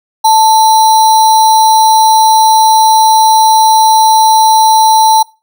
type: tone with sample-and-hold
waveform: sine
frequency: 880 Hz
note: A5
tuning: in tune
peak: -3 dBFS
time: 0.24-5.23 s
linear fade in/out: 10 ms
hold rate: 4900 Hz
effects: noise-tail reverb RT60 0.3 s tail -24 dB re dry